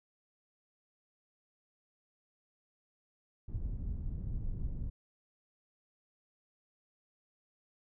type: low-pass noise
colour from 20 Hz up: pink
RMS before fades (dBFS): -37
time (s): 3.48-4.9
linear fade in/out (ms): 10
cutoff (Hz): 120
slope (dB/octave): 12
effects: none